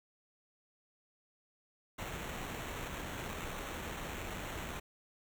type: noise with sample-and-hold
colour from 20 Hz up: pink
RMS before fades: -42 dBFS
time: 1.98-4.8 s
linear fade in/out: 10 ms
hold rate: 4900 Hz
effects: none